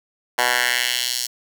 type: tone with high-pass filter sweep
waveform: 10% pulse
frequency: 123.2 Hz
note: B2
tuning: 4 cents flat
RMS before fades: -21 dBFS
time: 0.38-1.27 s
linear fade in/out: 10 ms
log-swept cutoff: 990 to 5300 Hz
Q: 1.5
effects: none